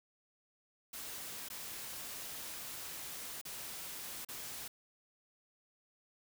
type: noise with dropouts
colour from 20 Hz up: white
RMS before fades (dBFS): -45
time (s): 0.93-4.68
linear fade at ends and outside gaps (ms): 5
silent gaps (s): 1.487-1.5 / 3.414-3.451 / 4.249-4.286
effects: none